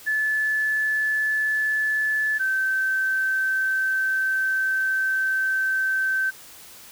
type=tone pair in turn; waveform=sine; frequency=1732 / 1546.3 Hz; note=A6 / G6; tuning=-28 / -24 cents; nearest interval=major second; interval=196 cents; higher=first; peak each=-20 dBFS; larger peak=neither; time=0.06-2.39 / 2.39-6.31 s; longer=second; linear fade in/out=20 ms; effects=white hiss -45 dBFS RMS until 6.91 s